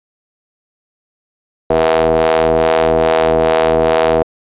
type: ring-modulated tone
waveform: sawtooth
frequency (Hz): 80.4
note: E2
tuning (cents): -43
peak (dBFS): -3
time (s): 1.7-4.23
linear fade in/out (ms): 5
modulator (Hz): 564
effects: resampled to 8000 Hz